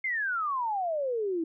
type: exponential sweep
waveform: sine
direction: down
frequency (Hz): 2146 to 316.7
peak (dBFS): -27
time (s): 0.04-1.44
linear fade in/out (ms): 5
effects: none